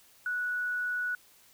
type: tone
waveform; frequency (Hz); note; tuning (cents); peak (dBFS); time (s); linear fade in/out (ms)
sine; 1472; F#6; -9; -29; 0.26-1.15; 2
effects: white hiss -60 dBFS RMS until 1.53 s